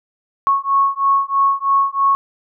sine beating tone pair, 1100 / 1103.1 Hz, C#6 / C#6, -14 / -9 cents, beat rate 3.1 Hz, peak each -16 dBFS, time 0.47-2.15 s, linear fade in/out 0 ms, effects none

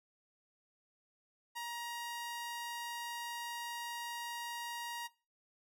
sawtooth tone, 945 Hz, A#5, 23 cents sharp, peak -36 dBFS, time 1.55-5.08 s, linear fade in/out 20 ms, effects noise-tail reverb RT60 0.3 s tail -18 dB re dry

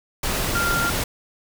sine tone in noise, 1391 Hz, F6, 7 cents flat, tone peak -21 dBFS, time 0.55-0.9 s, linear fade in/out 5 ms, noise pink, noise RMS -24 dBFS, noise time 0.23-1.04 s, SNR 0 dB, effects none

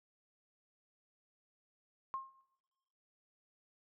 sine tone with exponential decay, 1068 Hz, C6, 35 cents sharp, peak -34 dBFS, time 2.14-2.41 s, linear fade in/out 0 ms, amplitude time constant 57 ms, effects noise-tail reverb RT60 1.0 s tail -22 dB re dry

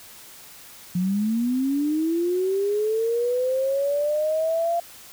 sine linear sweep, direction up, 174.3 to 690 Hz, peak -20 dBFS, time 0.95-4.8 s, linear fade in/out 5 ms, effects white hiss -45 dBFS RMS until 5.12 s

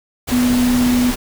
sine tone in noise, 246.9 Hz, B3, in tune, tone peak -12 dBFS, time 0.31-1.12 s, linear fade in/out 20 ms, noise pink, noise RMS -23 dBFS, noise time 0.27-1.16 s, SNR +8 dB, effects none

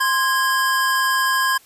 square tone pair together, 1046.5 / 1642.6 Hz, C6 / G#6, 0 / -20 cents, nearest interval minor sixth, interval 780 cents, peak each -20 dBFS, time 0-1.58 s, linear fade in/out 10 ms, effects white hiss -51 dBFS RMS until 1.65 s + resampled to 32000 Hz

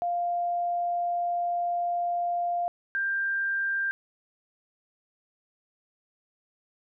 sine tone pair in turn, 698.5 / 1587.2 Hz, F5 / G6, 0 / +21 cents, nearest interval octave + major second, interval 1421 cents, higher second, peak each -25 dBFS, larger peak neither, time 0.02-2.68 / 2.95-3.91 s, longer first, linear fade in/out 0 ms, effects none

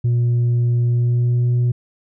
sine tone with pitch glide, 120 to 121.82 Hz, B2 to B2, -49 to -23 cents, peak -11 dBFS, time 0.04-1.72 s, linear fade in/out 10 ms, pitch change +26 cents, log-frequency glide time 0.87-1.49 s, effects tanh soft clip ceiling -13 dBFS

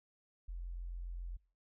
sine tone, 43.62 Hz, F1, 1 cent flat, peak -40 dBFS, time 0.48-1.37 s, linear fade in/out 10 ms, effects noise-tail reverb RT60 0.5 s tail -26 dB re dry

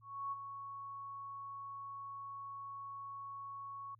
sine tone with ADSR envelope, 1108.7 Hz, C#6, in tune, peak -36 dBFS, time 0.01-3.95 s, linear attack 310 ms, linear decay 26 ms, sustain -8 dB, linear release 6 ms, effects added 111 Hz sine -64 dBFS peak until 3.99 s

